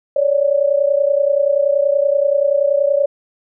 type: tone pair together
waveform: sine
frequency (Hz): 556.5 / 587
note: C#5 / D5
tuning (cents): +7 / -1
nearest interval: minor second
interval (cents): 92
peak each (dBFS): -14 / -16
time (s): 0.16-3.06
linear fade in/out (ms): 5
effects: none